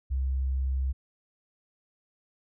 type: tone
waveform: sine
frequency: 66 Hz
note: C2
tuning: 16 cents sharp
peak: -25 dBFS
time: 0.1-0.93 s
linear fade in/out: 20 ms
effects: none